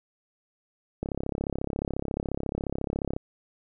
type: click train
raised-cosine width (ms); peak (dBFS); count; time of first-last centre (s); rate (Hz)
2; -16; 74; 1.03-3.165; 34.2
effects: none